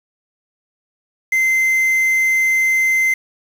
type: tone with quantisation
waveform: triangle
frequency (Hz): 2073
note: C7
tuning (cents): -17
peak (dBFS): -11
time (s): 1.32-3.14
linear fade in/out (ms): 5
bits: 6
effects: none